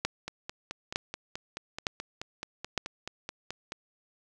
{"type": "two click trains", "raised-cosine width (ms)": 0.2, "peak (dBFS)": [-10, -19], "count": [4, 17], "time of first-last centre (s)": [[0.05, 2.777], [0.28, 3.721]], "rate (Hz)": [1.1, 4.65], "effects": []}